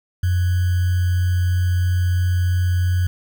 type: tone with sample-and-hold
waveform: sine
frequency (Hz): 89.7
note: F2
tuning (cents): +47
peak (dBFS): -15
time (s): 0.23-3.07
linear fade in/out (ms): 5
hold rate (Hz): 1575
effects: none

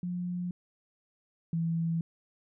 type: tone pair in turn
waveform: sine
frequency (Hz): 177.8 / 165.59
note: F3 / E3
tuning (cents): +31 / +8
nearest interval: minor second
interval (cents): 123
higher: first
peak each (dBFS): -31 / -27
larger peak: second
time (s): 0.03-0.51 / 1.53-2.01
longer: neither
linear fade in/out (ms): 2
effects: none

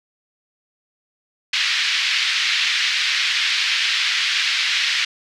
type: band-pass noise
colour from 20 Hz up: pink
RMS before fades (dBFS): -20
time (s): 1.53-5.05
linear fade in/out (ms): 5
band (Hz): 1900 to 4700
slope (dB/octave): 24
effects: none

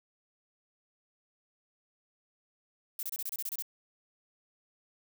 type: noise bursts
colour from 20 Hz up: violet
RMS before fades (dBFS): -36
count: 10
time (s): 2.99-3.623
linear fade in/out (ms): 2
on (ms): 39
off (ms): 27
effects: none

